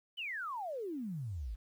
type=exponential sweep; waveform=sine; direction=down; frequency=3100 to 47.67 Hz; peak=-37 dBFS; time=0.17-1.56 s; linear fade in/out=20 ms; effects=11-bit